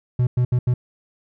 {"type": "tone bursts at uneven times", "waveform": "triangle", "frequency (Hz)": 123.8, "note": "B2", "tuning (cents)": 5, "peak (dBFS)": -13, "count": 4, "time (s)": [[0.19, 0.27], [0.37, 0.45], [0.52, 0.59], [0.67, 0.74]], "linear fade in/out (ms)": 5, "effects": []}